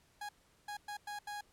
30% pulse tone bursts at uneven times, 827 Hz, G#5, 8 cents flat, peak -38 dBFS, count 5, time 0.21-0.29 / 0.68-0.77 / 0.88-0.97 / 1.07-1.19 / 1.27-1.41 s, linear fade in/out 5 ms, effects pink hiss -69 dBFS RMS until 1.52 s + low-pass 12000 Hz 12 dB/octave

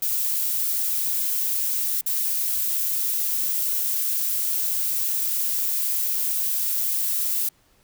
violet noise with dropouts, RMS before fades -24 dBFS, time 0.02-7.49 s, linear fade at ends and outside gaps 5 ms, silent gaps 2.012-2.061 s, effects pink hiss -61 dBFS RMS until 7.83 s

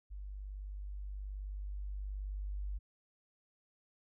sine tone with level ramp, 49.41 Hz, G1, 14 cents sharp, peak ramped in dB -42 to -36 dBFS, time 0.1-2.79 s, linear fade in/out 20 ms, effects none

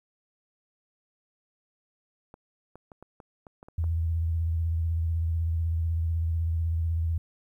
clicks, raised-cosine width 1 ms, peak -32 dBFS, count 9, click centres 2.341 / 2.756 / 2.918 / 3.026 / 3.202 / 3.468 / 3.629 / 3.685 / 3.841 s
sine tone with vibrato, 82.41 Hz, E2, in tune, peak -24 dBFS, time 3.78-7.18 s, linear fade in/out 5 ms, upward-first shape sine, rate 16 Hz, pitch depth 45 cents each way
effects 11-bit

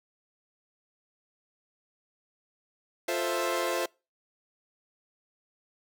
sawtooth chord, F major seventh, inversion none, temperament equal, 349.2 / 440 / 523.3 / 659.3 Hz, F4 / A4 / C5 / E5, 0 / 0 / 0 / 0 cents, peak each -29 / -32 / -28 / -29 dBFS, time 3.08-3.86 s, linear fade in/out 5 ms, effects noise-tail reverb RT60 0.3 s tail -26 dB re dry

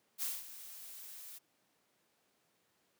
blue noise with ADSR envelope, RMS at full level -36 dBFS, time 0.18-1.39 s, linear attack 46 ms, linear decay 200 ms, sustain -14 dB, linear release 18 ms, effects pink hiss -75 dBFS RMS until 2.99 s + high-pass 200 Hz 12 dB/octave

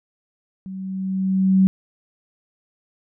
sine tone with level ramp, 190 Hz, F#3, 46 cents sharp, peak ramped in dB -30 to -10 dBFS, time 0.66-1.67 s, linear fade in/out 0 ms, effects none

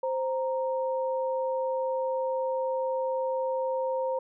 sine tone pair together, 523 / 931.9 Hz, C5 / A#5, -1 / -1 cents, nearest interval minor seventh, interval 1000 cents, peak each -27 / -33 dBFS, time 0.03-4.19 s, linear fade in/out 5 ms, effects none

